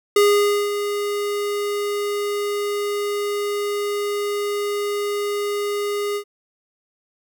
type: tone with ADSR envelope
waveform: square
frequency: 410 Hz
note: G#4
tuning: 22 cents flat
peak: -12 dBFS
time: 0.16-6.24 s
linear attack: 4 ms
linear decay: 530 ms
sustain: -10 dB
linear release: 80 ms
effects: none